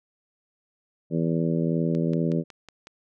harmonic tone, 82.41 Hz, E2, in tune, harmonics 2 / 3 / 4 / 5 / 6 / 7, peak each -24 / -28 / -30 / -32 / -34 / -35 dBFS, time 1.1-2.44 s, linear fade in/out 50 ms
click train, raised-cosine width 0.2 ms, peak -26 dBFS, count 6, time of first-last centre 1.95-2.871 s, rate 5.43 Hz
effects none

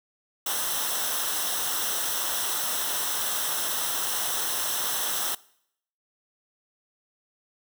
white noise with comb filter, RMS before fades -28 dBFS, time 0.46-5.35 s, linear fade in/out 5 ms, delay 0.43 ms, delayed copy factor -0.7, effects noise-tail reverb RT60 0.7 s tail -22 dB re dry

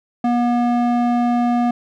square tone with band-pass filter, 240.7 Hz, B3, 44 cents flat, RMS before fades -17 dBFS, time 0.24-1.71 s, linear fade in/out 5 ms, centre 490 Hz, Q 3.9, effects none

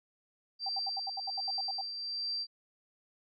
sine tone with tremolo, 4699 Hz, D8, in tune, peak -32 dBFS, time 0.59-2.47 s, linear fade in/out 50 ms, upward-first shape triangle, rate 1.3 Hz, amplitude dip 50%
sine tone bursts, 784 Hz, G5, in tune, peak -35 dBFS, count 12, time 0.66-1.813 s, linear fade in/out 5 ms, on 31 ms, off 71 ms
effects none

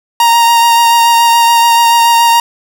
45% pulse tone with vibrato, 933 Hz, A#5, 1 cent sharp, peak -5 dBFS, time 0.2-2.4 s, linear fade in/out 2 ms, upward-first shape sine, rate 7 Hz, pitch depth 15 cents each way, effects none

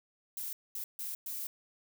violet noise bursts at uneven times, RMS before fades -39 dBFS, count 4, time 0.37-0.53 / 0.75-0.84 / 0.99-1.15 / 1.26-1.47 s, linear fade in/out 2 ms, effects none

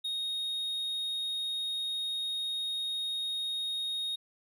triangle tone, 3729 Hz, A#7, in tune, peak -30 dBFS, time 0.04-4.16 s, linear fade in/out 10 ms, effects none

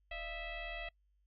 sine tone with frequency modulation, 1326 Hz, E6, 10 cents sharp, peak -40 dBFS, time 0.11-0.89 s, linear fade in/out 5 ms, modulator 644 Hz, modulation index 2.7, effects noise-tail reverb RT60 0.1 s tail -24 dB re dry + added 50 Hz sine -70 dBFS peak until 1.26 s

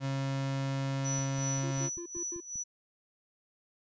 35% pulse tone, 136 Hz, C#3, 33 cents flat, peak -29 dBFS, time 0-1.9 s, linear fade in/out 50 ms
sine tone with tremolo, 5920 Hz, F#8, in tune, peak -33 dBFS, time 1.04-2.64 s, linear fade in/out 20 ms, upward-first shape sine, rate 2.7 Hz, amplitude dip 80%
click train, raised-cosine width 5 ms, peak -39 dBFS, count 8, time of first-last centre 1.19-2.557 s, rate 5.12 Hz
triangle tone bursts, 343.9 Hz, F4, 27 cents flat, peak -37 dBFS, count 5, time 1.63-2.404 s, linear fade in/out 5 ms, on 86 ms, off 86 ms
effects resampled to 16000 Hz

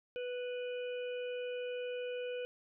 harmonic tone, 493.9 Hz, B4, in tune, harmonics 1 / 3 / 5 / 6, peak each -37 / -51 / -50 / -52 dBFS, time 0.16-2.45 s, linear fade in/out 0 ms, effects none

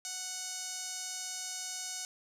sawtooth tone with band-pass filter, 739 Hz, F#5, 2 cents flat, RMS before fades -40 dBFS, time 0.05-2.05 s, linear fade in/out 0 ms, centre 6600 Hz, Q 2.5, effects none

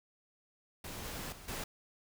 pink noise with level steps, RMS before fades -44 / -42 / -52 / -40 dBFS, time 0.84-1.64 s, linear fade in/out 5 ms, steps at 1.04 / 1.32 / 1.48 s, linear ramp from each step 5 ms, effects none

